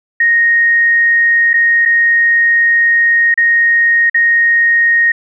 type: tone with dropouts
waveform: sine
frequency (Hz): 1864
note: A#6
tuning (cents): -1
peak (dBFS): -7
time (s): 0.2-5.12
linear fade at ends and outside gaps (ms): 5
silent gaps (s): 1.533-1.539 / 1.853-1.857 / 3.342-3.375 / 4.098-4.144
effects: none